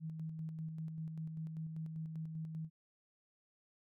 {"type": "tone with tremolo", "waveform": "sine", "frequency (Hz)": 159.6, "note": "D#3", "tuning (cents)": 44, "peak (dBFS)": -39, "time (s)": [0, 2.7], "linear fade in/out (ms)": 50, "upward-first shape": "square", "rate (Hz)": 5.1, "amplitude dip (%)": 35, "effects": []}